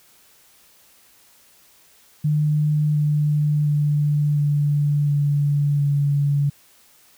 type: tone with pitch steps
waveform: sine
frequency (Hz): 150.6 / 149.04 / 147.5 / 145.98 / 144.47 / 142.97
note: D3 / D3 / D3 / D3 / D3 / D3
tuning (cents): +44 / +26 / +8 / -10 / -28 / -46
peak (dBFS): -16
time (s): 2.24-6.5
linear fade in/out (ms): 10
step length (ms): 710
effects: white hiss -54 dBFS RMS until 7.17 s